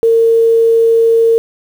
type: tone with quantisation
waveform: sine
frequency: 456.6 Hz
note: A#4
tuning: 36 cents flat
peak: -6 dBFS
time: 0.03-1.38 s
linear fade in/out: 0 ms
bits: 6
effects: none